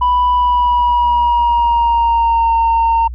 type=tone with pitch glide; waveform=sine; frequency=987.8 to 916.3 Hz; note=B5 to A#5; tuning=0 to -30 cents; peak=-8 dBFS; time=0.01-3.08 s; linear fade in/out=10 ms; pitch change=-130 cents; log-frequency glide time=0.32-2.52 s; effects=tanh soft clip ceiling -8 dBFS + added 60 Hz sine -23 dBFS peak until 3.14 s